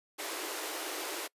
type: high-pass noise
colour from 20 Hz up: pink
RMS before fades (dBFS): -38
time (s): 0.18-1.28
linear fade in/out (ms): 20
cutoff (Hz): 300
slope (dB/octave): 96
effects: noise-tail reverb RT60 0.1 s tail -25 dB re dry + resampled to 32000 Hz